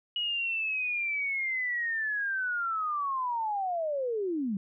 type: linear sweep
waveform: sine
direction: down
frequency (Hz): 2915 to 185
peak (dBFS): -28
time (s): 0.16-4.57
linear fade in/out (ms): 2
effects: none